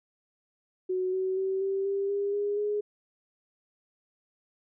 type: tone with pitch steps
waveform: sine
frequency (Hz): 370 / 376.3 / 382.6 / 389.1 / 395.6 / 402.3 / 409.1 / 416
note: F#4 / F#4 / G4 / G4 / G4 / G4 / G#4 / G#4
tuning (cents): 0 / +29 / -42 / -13 / +16 / +45 / -26 / +3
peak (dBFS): -26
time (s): 0.89-2.81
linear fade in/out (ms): 10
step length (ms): 240
effects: none